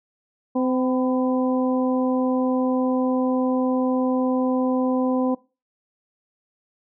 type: harmonic tone with a mistuned harmonic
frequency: 256.5 Hz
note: C4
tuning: 34 cents flat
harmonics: 1 / 2 / 3 / 4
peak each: -20 / -25 / -31 / -32 dBFS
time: 0.55-5.35 s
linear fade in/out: 10 ms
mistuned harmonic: 4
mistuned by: -35 cents
effects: noise-tail reverb RT60 0.3 s tail -21 dB re dry